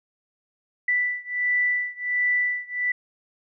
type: beating tone pair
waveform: sine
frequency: 1975.5 / 1976.9 Hz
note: B6 / B6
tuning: 0 / +1 cents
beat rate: 1.4 Hz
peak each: -24 / -25 dBFS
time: 0.88-2.92 s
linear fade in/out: 5 ms
effects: none